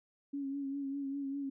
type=tone with vibrato; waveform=sine; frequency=277.2 Hz; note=C#4; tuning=in tune; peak=-35 dBFS; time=0.33-1.5 s; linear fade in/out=10 ms; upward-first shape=sine; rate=5 Hz; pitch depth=37 cents each way; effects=none